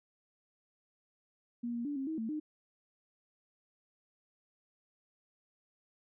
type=tone with pitch steps; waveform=sine; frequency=238 / 236.1 / 289.8 / 269.1 / 318 / 223.8 / 304.8 Hz; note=A#3 / A#3 / D4 / C4 / D#4 / A3 / D#4; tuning=+36 / +22 / -23 / +49 / +38 / +30 / -36 cents; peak=-34 dBFS; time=1.63-2.4 s; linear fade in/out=10 ms; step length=110 ms; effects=none